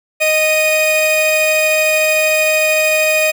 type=tone pair together; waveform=45% pulse; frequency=622.3 / 2476 Hz; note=D#5 / D#7; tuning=0 / -9 cents; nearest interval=2 octaves; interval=2391 cents; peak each=-14 dBFS; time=0.2-3.32 s; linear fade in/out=20 ms; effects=none